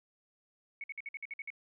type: tone bursts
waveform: sine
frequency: 2217 Hz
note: C#7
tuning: in tune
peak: -38 dBFS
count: 9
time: 0.81-1.503 s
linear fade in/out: 2 ms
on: 29 ms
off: 54 ms
effects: none